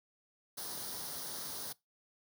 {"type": "noise with comb filter", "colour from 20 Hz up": "white", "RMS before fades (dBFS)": -42, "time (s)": [0.57, 1.73], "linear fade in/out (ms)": 10, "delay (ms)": 0.2, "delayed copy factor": 0.7, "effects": ["noise-tail reverb RT60 0.2 s tail -22 dB re dry", "high-pass 100 Hz 12 dB/octave"]}